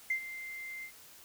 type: tone with ADSR envelope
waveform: sine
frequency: 2088 Hz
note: C7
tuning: 4 cents flat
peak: -26 dBFS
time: 0.1-0.92 s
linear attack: 5 ms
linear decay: 91 ms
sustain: -14 dB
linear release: 85 ms
effects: tanh soft clip ceiling -23 dBFS + white hiss -55 dBFS RMS until 1.24 s